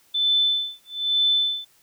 sine tone with tremolo, 3520 Hz, A7, in tune, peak -16 dBFS, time 0.14-1.65 s, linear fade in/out 10 ms, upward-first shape sine, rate 1.1 Hz, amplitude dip 100%, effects white hiss -59 dBFS RMS until 1.82 s

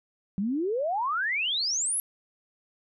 sine exponential sweep, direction up, 185 to 11470 Hz, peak -25 dBFS, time 0.38-2 s, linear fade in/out 0 ms, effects none

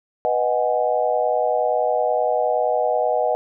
sine chord, G# minor seventh, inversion first, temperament equal, 493.9 / 622.3 / 740 / 830.6 Hz, B4 / D#5 / F#5 / G#5, 0 / 0 / 0 / 0 cents, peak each -23 / -21 / -22 / -27 dBFS, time 0.25-3.35 s, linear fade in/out 0 ms, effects none

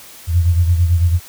sine beating tone pair, 85 / 94 Hz, F2 / F#2, -46 / +28 cents, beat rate 9 Hz, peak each -11 / -19 dBFS, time 0.27-1.2 s, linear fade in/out 50 ms, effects white hiss -39 dBFS RMS until 1.28 s

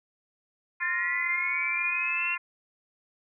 harmonic tone, 349.2 Hz, F4, in tune, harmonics 3 / 4 / 5 / 6 / 7, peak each -37 / -39 / -38 / -35 / -38 dBFS, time 0.8-2.38 s, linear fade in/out 10 ms
sine linear sweep, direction up, 1765 to 2757 Hz, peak -27 dBFS, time 0.81-2.36 s, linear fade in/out 20 ms
effects none

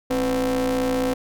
45% pulse ring-modulated tone, 118.5 Hz, A#2, 29 cents sharp, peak -17 dBFS, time 0.1-1.14 s, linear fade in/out 10 ms, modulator 383 Hz, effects none

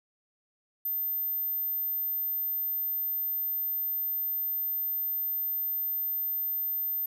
sine tone, 13950 Hz, A9, 16 cents flat, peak -28 dBFS, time 0.85-7.06 s, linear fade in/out 5 ms, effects none

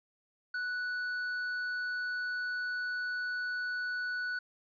sine tone with hard clipping, 1480 Hz, F#6, in tune, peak -34 dBFS, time 0.54-4.39 s, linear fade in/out 5 ms, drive 5 dB, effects resampled to 11025 Hz

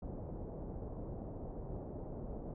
pink low-pass noise, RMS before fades -44 dBFS, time 0.02-2.54 s, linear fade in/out 5 ms, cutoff 690 Hz, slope 24 dB/octave, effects none

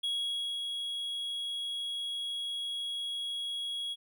triangle tone with ADSR envelope, 3322 Hz, G#7, in tune, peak -28 dBFS, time 0.03-3.96 s, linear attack 11 ms, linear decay 550 ms, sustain -4 dB, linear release 38 ms, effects none

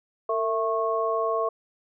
sine tone cluster, 453.5 / 663 / 1095 Hz, A#4 / E5 / C#6, -48 / +10 / -22 cents, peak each -27 dBFS, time 0.29-1.49 s, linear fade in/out 5 ms, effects none

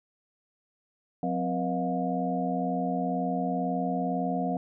sine tone cluster, 181 / 260.7 / 482.6 / 629 / 711 Hz, F#3 / C4 / B4 / D#5 / F5, -38 / -6 / -40 / +19 / +31 cents, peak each -31 / -31 / -37 / -37 / -31 dBFS, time 1.23-4.57 s, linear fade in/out 2 ms, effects none

